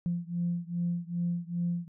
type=beating tone pair; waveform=sine; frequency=172.1 / 174.6 Hz; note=F3 / F3; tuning=-25 / 0 cents; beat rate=2.5 Hz; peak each=-31 / -32 dBFS; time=0.06-1.88 s; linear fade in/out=0 ms; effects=tanh soft clip ceiling -21 dBFS